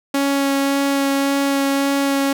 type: tone with vibrato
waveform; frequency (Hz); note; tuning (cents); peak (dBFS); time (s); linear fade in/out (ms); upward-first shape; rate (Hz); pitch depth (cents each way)
sawtooth; 277.2; C#4; 0; -12; 0.14-2.33; 5; sine; 1.8; 9
effects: none